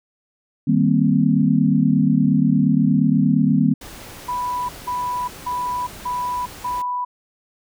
sine chord, C minor seventh, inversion first, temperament equal, 155.56 / 196 / 233.1 / 261.6 Hz, Eb3 / G3 / Bb3 / C4, 0 / 0 / 0 / 0 cents, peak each -19 dBFS, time 0.67-3.74 s, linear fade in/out 10 ms
pink noise, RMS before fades -38 dBFS, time 3.81-6.82 s, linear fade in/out 5 ms
sine tone bursts, 987.8 Hz, B5, in tune, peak -21 dBFS, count 5, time 4.28-7.05 s, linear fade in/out 10 ms, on 410 ms, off 180 ms
effects none

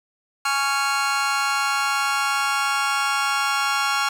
sawtooth chord, Db major, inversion second, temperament just, 831.5 / 1108.7 / 1385.9 Hz, Ab5 / Db6 / F6, +2 / 0 / -14 cents, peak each -22 / -21 / -19 dBFS, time 0.45-4.09 s, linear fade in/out 5 ms, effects low-pass 9000 Hz 12 dB/octave + 7-bit

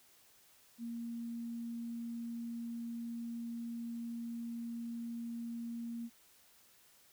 sine tone, 233.3 Hz, A#3, 2 cents sharp, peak -39 dBFS, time 0.78-6.1 s, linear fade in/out 50 ms, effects white hiss -65 dBFS RMS until 7.12 s

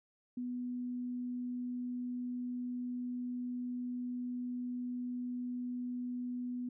sine tone, 246.9 Hz, B3, in tune, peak -36 dBFS, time 0.37-6.69 s, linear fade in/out 5 ms, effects none

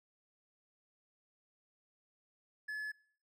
triangle tone, 1714 Hz, A6, 46 cents flat, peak -36 dBFS, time 2.68-2.92 s, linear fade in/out 10 ms, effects noise-tail reverb RT60 0.6 s tail -23 dB re dry

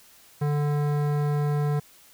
sine tone with hard clipping, 146.83 Hz, D3, in tune, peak -24 dBFS, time 0.41-1.8 s, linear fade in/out 10 ms, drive 16 dB, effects white hiss -54 dBFS RMS until 2.13 s

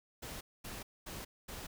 pink noise bursts, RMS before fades -45 dBFS, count 4, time 0.22-1.67 s, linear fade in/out 10 ms, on 190 ms, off 230 ms, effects none

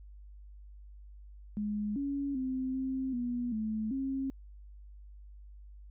sine tone with pitch steps, 208.8 / 280.3 / 259.7 / 263.2 / 243.1 / 217.4 / 268.7 Hz, G#3 / C#4 / C4 / C4 / B3 / A3 / C4, +10 / +19 / -13 / +10 / -27 / -21 / +46 cents, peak -31 dBFS, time 1.57-4.3 s, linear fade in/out 0 ms, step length 390 ms, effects added 50 Hz sine -48 dBFS peak until 5.9 s

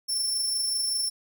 25% pulse tone with amplitude modulation, 5390 Hz, E8, 38 cents sharp, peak -19 dBFS, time 0.08-1.1 s, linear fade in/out 20 ms, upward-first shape sine, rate 25.2 Hz, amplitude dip 30%, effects none

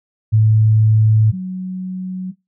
sine tone pair in turn, 109.1 / 185.4 Hz, A2 / F#3, -14 / +4 cents, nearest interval major sixth, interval 918 cents, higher second, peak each -9 / -21 dBFS, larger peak first, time 0.32-1.32 / 1.32-2.32 s, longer neither, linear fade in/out 20 ms, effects noise-tail reverb RT60 0.2 s tail -18 dB re dry

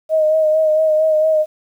sine tone with vibrato, 625 Hz, D#5, 8 cents sharp, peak -11 dBFS, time 0.09-1.46 s, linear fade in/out 50 ms, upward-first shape sine, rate 4.4 Hz, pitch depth 29 cents each way, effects 8-bit

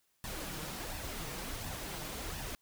pink noise with flanger, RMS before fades -41 dBFS, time 0.24-2.55 s, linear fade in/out 0 ms, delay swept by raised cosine 1.1 to 6.6 ms, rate 1.4 Hz, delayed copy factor +0.55, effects white hiss -75 dBFS RMS until 2.61 s

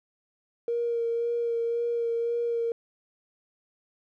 triangle tone with vibrato, 468.2 Hz, A#4, 8 cents sharp, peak -21 dBFS, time 0.68-2.72 s, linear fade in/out 2 ms, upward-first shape sine, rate 1.9 Hz, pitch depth 17 cents each way, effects tanh soft clip ceiling -23 dBFS

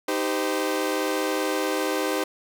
sawtooth chord, C minor, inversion first, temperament equal with one note detuned, 311.1 / 392 / 514.3 Hz, Eb4 / G4 / C5, 0 / 0 / -30 cents, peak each -24 dBFS, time 0.08-2.24 s, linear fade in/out 5 ms, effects none

